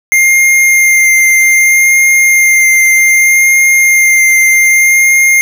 square tone with vibrato, 2110 Hz, C7, 14 cents sharp, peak -5 dBFS, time 0.12-5.41 s, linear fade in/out 0 ms, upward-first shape sine, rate 0.64 Hz, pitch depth 11 cents each way, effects none

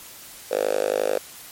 5% pulse tone with high-pass filter, 51.4 Hz, G#1, 17 cents flat, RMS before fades -23 dBFS, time 0.51-1.18 s, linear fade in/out 5 ms, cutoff 510 Hz, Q 5.4, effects white hiss -42 dBFS RMS until 1.51 s + MP3 64 kbps

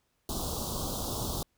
pink band-stop noise, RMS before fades -34 dBFS, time 0.29-1.43 s, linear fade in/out 2 ms, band 1200 to 3400 Hz, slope 48 dB/octave, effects pink hiss -75 dBFS RMS until 1.57 s

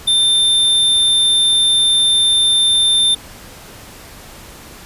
square tone, 3580 Hz, A7, 29 cents sharp, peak -11 dBFS, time 0.07-3.15 s, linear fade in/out 10 ms, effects pink hiss -37 dBFS RMS until 4.85 s + resampled to 32000 Hz

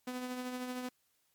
sawtooth tone with tremolo, 251 Hz, B3, 28 cents sharp, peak -32 dBFS, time 0.07-0.89 s, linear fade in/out 5 ms, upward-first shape triangle, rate 13 Hz, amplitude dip 45%, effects white hiss -75 dBFS RMS until 1.34 s + MP3 96 kbps

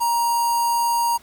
square tone with notch filter, 939 Hz, A#5, 12 cents sharp, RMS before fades -20 dBFS, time 0-1.18 s, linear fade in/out 20 ms, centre 2400 Hz, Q 0.64, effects pink hiss -51 dBFS RMS until 1.22 s

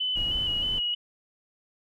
sine tone with vibrato, 2960 Hz, F#7, in tune, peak -25 dBFS, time 0-0.95 s, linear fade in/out 10 ms, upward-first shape square, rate 3.2 Hz, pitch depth 32 cents each way
brown noise, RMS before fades -36 dBFS, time 0.15-0.8 s, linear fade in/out 20 ms
effects none

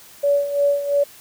sine tone with tremolo, 570 Hz, C#5, 48 cents sharp, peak -13 dBFS, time 0.23-1.04 s, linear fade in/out 10 ms, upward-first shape sine, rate 2.9 Hz, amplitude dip 70%, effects white hiss -45 dBFS RMS until 1.2 s

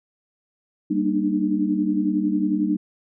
sine chord, Eb major seventh, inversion first, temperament equal with one note detuned, 196 / 233.1 / 293.7 / 304.7 Hz, G3 / Bb3 / D4 / Eb4, 0 / 0 / 0 / -36 cents, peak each -24 / -27 / -27 / -22 dBFS, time 0.9-2.77 s, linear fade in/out 10 ms, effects none

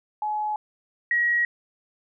sine tone pair in turn, 848 / 1903.7 Hz, G#5 / A#6, +36 / +36 cents, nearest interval octave + major second, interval 1400 cents, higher second, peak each -24 / -19 dBFS, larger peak second, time 0.22-0.56 / 1.11-1.45 s, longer neither, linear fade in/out 2 ms, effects none

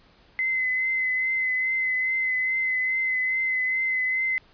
sine tone with vibrato, 2045 Hz, C7, 40 cents flat, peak -22 dBFS, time 0.39-4.38 s, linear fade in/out 0 ms, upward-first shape triangle, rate 2.4 Hz, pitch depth 26 cents each way, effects pink hiss -57 dBFS RMS until 4.53 s + resampled to 11025 Hz

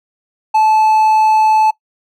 triangle tone, 869 Hz, A5, 22 cents flat, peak -6 dBFS, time 0.54-1.71 s, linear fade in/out 10 ms, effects noise-tail reverb RT60 0.1 s tail -21 dB re dry

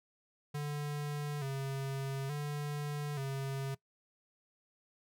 square tone with vibrato, 141.3 Hz, C#3, 34 cents sharp, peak -36 dBFS, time 0.54-3.75 s, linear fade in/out 10 ms, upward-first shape square, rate 0.57 Hz, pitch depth 66 cents each way, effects noise-tail reverb RT60 0.1 s tail -20 dB re dry

